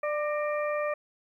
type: harmonic tone with a mistuned harmonic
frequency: 594 Hz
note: D5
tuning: 20 cents sharp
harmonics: 1 / 2 / 3 / 4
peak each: -28 / -34 / -38 / -40 dBFS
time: 0.03-0.94 s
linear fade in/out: 5 ms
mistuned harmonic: 3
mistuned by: +62 cents
effects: 11-bit